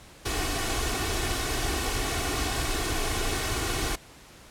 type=noise with comb filter; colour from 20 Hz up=pink; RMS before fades=-28 dBFS; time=0.25-3.96 s; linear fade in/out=10 ms; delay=2.7 ms; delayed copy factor=+0.65; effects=pink hiss -50 dBFS RMS until 4.5 s + low-pass 11000 Hz 12 dB/octave